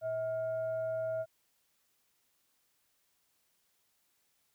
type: tone with frequency modulation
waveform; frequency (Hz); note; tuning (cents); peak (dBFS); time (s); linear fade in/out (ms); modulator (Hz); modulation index
sine; 645; E5; -38; -32; 0.01-1.26; 50; 762; 0.27
effects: white hiss -75 dBFS RMS until 4.54 s